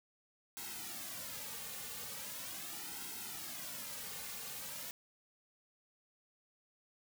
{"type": "noise with flanger", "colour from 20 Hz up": "white", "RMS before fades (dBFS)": -45, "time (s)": [0.57, 4.91], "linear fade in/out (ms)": 0, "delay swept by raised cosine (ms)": [1.7, 3.1], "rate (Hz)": 0.4, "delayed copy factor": -0.8, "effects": []}